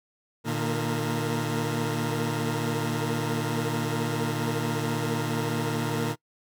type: tone cluster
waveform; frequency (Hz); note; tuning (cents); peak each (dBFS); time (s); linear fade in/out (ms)
20% pulse; 117.1 / 152 / 229.7 / 445.1 / 470.5; A#2 / D#3 / A#3 / A4 / A#4; +8 / -40 / -25 / +20 / +16; -25 / -25 / -31 / -33 / -31; 0.44-6.16; 50
effects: noise-tail reverb RT60 0.1 s tail -23 dB re dry